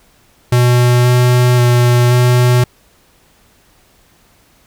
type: tone with pitch steps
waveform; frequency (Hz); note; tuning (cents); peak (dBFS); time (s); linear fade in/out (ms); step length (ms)
square; 122.7 / 123.8 / 121.9 / 123.6; B2 / B2 / B2 / B2; -11 / +5 / -22 / +2; -8; 0.52-2.64; 5; 530
effects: pink hiss -51 dBFS RMS until 4.66 s